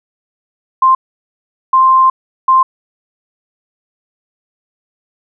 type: tone bursts at uneven times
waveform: sine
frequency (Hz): 1048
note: C6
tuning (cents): +2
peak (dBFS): -5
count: 3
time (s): 0.82-0.95 / 1.73-2.1 / 2.48-2.63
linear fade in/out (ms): 5
effects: none